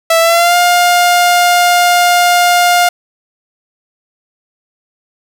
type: tone with pitch glide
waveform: sawtooth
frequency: 659.3 to 706.6 Hz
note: E5 to F5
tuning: 0 to +20 cents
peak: -3 dBFS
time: 0.1-2.89 s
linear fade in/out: 5 ms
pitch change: +120 cents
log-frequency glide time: 0.2-0.56 s
effects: none